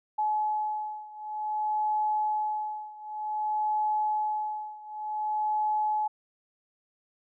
sine beating tone pair, 852 / 852.54 Hz, G#5 / G#5, +44 / +45 cents, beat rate 0.54 Hz, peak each -29 / -31 dBFS, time 0.18-6.08 s, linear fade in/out 10 ms, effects none

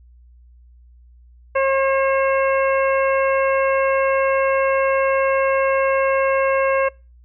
harmonic tone, 539 Hz, C#5, 49 cents flat, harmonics 1 / 2 / 3 / 4 / 5, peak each -16 / -22 / -26 / -28 / -30 dBFS, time 1.55-6.89 s, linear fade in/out 10 ms, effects noise-tail reverb RT60 0.3 s tail -26 dB re dry + added 60 Hz sine -45 dBFS peak until 7.24 s

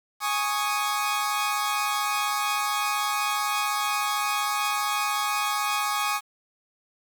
sawtooth chord, Ab suspended fourth, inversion none, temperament equal, 830.6 / 1108.7 / 1244.5 Hz, Ab5 / Db6 / Eb6, 0 / 0 / 0 cents, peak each -25 dBFS, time 0.2-6.21 s, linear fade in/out 50 ms, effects 8-bit

